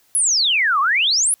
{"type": "exponential two-way sweep", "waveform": "sine", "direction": "down then up", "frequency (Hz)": [11175, 1066, 11175], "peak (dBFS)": -14, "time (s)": [0.15, 1.34], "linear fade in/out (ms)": 0, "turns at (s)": 0.8, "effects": ["white hiss -58 dBFS RMS until 1.4 s"]}